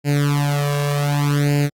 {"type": "tone with flanger", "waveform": "sawtooth", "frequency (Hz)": 144.3, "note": "D3", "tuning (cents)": -30, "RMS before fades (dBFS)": -18, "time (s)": [0.04, 1.7], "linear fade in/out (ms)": 50, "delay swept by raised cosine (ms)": [0.42, 1.82], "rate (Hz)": 0.66, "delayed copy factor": 1, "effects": ["AAC 64 kbps"]}